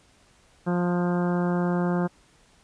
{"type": "harmonic tone with a mistuned harmonic", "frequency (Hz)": 176.5, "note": "F3", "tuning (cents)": 19, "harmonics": [1, 2, 3, 4, 5, 6, 7, 8, 9], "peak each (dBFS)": [-23, -29, -33, -35, -37, -39, -40, -41, -42], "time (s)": [0.66, 2.08], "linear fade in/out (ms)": 20, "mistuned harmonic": 6, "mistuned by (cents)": -17, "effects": ["pink hiss -59 dBFS RMS until 2.63 s", "resampled to 22050 Hz"]}